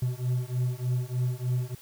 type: beating tone pair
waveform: triangle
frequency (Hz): 123.47 / 126.77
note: B2 / B2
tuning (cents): 0 / +46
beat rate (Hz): 3.3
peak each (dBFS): -27 / -27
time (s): 0.02-1.75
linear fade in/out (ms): 5
effects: white hiss -52 dBFS RMS until 1.81 s